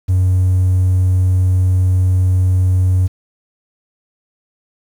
triangle tone, 92.5 Hz, F#2, in tune, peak -7 dBFS, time 0.08-3.08 s, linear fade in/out 20 ms, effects tanh soft clip ceiling -5 dBFS + 7-bit

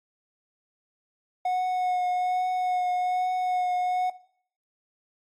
triangle tone with vibrato, 730 Hz, F#5, 24 cents flat, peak -21 dBFS, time 1.45-4.1 s, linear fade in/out 5 ms, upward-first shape triangle, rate 1.2 Hz, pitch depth 18 cents each way, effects noise-tail reverb RT60 0.6 s tail -19 dB re dry + AAC 64 kbps

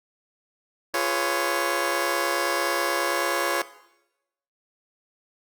15% pulse chord, C# dominant seventh, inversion first, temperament just, 346.5 / 415.8 / 498.9 / 554.4 Hz, E#4 / G#4 / B4 / C#5, -14 / +2 / +17 / 0 cents, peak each -22 / -25 / -25 / -20 dBFS, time 0.94-3.62 s, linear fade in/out 2 ms, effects noise-tail reverb RT60 0.9 s tail -17 dB re dry + Opus 48 kbps

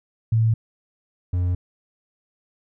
sine / triangle tone pair in turn, 112.5 / 89.29 Hz, A2 / F2, +39 / +39 cents, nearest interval major third, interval 400 cents, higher first, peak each -15 / -17 dBFS, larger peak first, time 0.32-0.54 / 1.33-1.55 s, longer neither, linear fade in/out 5 ms, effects none

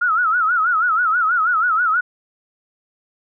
sine tone with vibrato, 1364 Hz, F6, 41 cents flat, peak -14 dBFS, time 0.01-2.01 s, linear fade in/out 10 ms, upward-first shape sine, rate 6.2 Hz, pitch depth 140 cents each way, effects none

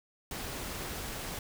pink noise, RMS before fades -39 dBFS, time 0.31-1.39 s, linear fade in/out 2 ms, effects none

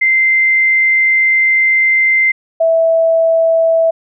sine tone pair in turn, 2082 / 655.8 Hz, C7 / E5, -9 / -9 cents, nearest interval octave + minor sixth, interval 2000 cents, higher first, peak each -8 dBFS, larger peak neither, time 0.01-2.32 / 2.6-3.91 s, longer first, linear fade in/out 10 ms, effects none

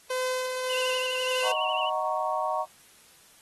sawtooth tone with tremolo, 511 Hz, C5, 41 cents flat, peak -22 dBFS, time 0.1-1.52 s, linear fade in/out 5 ms, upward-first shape sine, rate 1.7 Hz, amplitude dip 35%
sine tone with vibrato, 2849 Hz, F7, 34 cents sharp, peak -30 dBFS, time 0.69-1.9 s, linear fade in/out 10 ms, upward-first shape sine, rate 12 Hz, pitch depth 84 cents each way
sine chord, D# minor seventh, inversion none, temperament equal with one note detuned, 622.3 / 743.8 / 932.3 / 1108.7 Hz, D#5 / F#5 / A#5 / C#6, 0 / +9 / 0 / 0 cents, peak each -31 dBFS, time 1.42-2.66 s, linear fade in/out 50 ms
effects white hiss -56 dBFS RMS until 3.41 s + AAC 32 kbps

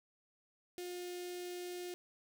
sawtooth tone with notch filter, 356.3 Hz, F4, 35 cents sharp, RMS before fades -44 dBFS, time 0.78-1.94 s, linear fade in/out 0 ms, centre 1100 Hz, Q 0.53, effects none

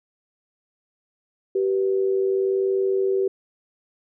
sine tone pair together, 386 / 487 Hz, G4 / B4, -27 / -24 cents, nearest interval major third, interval 403 cents, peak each -19 / -28 dBFS, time 1.55-3.28 s, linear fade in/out 5 ms, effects none

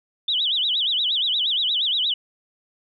sine tone with vibrato, 3394 Hz, G#7, 37 cents sharp, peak -19 dBFS, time 0.28-2.14 s, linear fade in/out 5 ms, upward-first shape sine, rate 8.5 Hz, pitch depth 250 cents each way, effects none

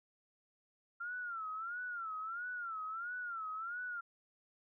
sine tone with vibrato, 1371 Hz, F6, 32 cents flat, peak -39 dBFS, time 1-4.01 s, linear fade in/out 10 ms, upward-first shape sine, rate 1.5 Hz, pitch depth 140 cents each way, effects none

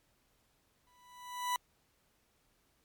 40% pulse tone with exponential growth, 987.8 Hz, B5, in tune, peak -28 dBFS, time 0.87-1.56 s, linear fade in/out 1 ms, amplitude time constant 150 ms, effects pink hiss -73 dBFS RMS until 2.84 s + MP3 96 kbps

